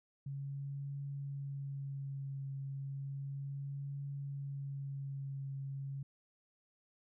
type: tone with vibrato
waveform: sine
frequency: 138.59 Hz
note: C#3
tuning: in tune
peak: -39 dBFS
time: 0.26-6.03 s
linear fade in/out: 5 ms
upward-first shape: triangle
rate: 0.33 Hz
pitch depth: 23 cents each way
effects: none